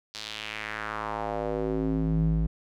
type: tone with band-pass filter sweep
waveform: square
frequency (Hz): 53.9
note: A1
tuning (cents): -35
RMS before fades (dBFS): -29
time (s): 0.14-2.47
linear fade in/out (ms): 10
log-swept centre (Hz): 4600 to 110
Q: 2.3
effects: none